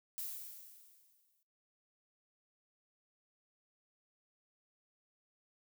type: noise with exponential decay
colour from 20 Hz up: violet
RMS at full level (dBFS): -40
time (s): 0.18-1.43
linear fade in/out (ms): 0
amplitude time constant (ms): 270
effects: noise-tail reverb RT60 0.5 s tail -23 dB re dry